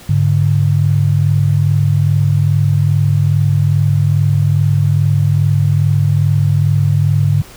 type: tone pair together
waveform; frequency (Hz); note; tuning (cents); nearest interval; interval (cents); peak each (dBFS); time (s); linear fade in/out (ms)
sine; 102.39 / 144.8; G#2 / D3; -24 / -24; tritone; 600; -12; 0.09-7.42; 5
effects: pink hiss -38 dBFS RMS until 7.56 s